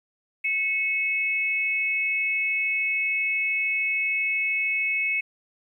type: tone pair together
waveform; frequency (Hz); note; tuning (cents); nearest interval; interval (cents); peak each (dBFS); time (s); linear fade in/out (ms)
sine; 2200 / 2567; C#7 / E7; -14 / -47; minor third; 267; -25; 0.44-5.21; 10
effects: 10-bit